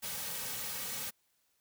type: noise with comb filter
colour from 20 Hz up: white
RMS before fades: -39 dBFS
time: 0.02-1.11 s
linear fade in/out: 20 ms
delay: 2.9 ms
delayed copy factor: -0.75
effects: white hiss -75 dBFS RMS until 1.6 s